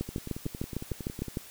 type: two click trains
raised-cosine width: 3 ms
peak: -24 / -18 dBFS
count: 14 / 10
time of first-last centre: 0.09-1.283 / 0.01-1.372 s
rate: 10.9 / 6.61 Hz
effects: white hiss -49 dBFS RMS until 1.5 s